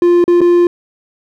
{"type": "tone with dropouts", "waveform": "triangle", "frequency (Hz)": 349.2, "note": "F4", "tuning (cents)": 0, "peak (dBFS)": -4, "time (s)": [0.02, 0.67], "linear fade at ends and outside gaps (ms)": 2, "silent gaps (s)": [[0.241, 0.279], [0.407, 0.414]], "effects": []}